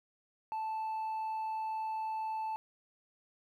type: tone with hard clipping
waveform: triangle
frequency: 878 Hz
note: A5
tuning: 4 cents flat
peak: -33 dBFS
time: 0.52-2.56 s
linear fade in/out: 0 ms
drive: 1 dB
effects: none